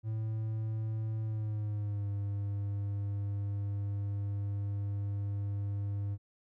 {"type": "tone with pitch glide", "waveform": "triangle", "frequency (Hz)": [110, 100.87], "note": ["A2", "G2"], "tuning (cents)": [0, 50], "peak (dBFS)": -30, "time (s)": [0.03, 6.18], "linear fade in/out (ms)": 50, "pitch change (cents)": -150, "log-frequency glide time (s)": [1.23, 2.08], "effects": []}